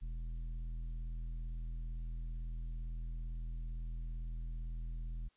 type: tone with tanh clipping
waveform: triangle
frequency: 41.11 Hz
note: E1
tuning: 4 cents flat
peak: -40 dBFS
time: 0.01-5.29 s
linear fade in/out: 20 ms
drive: 13 dB
effects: white hiss -74 dBFS RMS until 5.36 s + resampled to 8000 Hz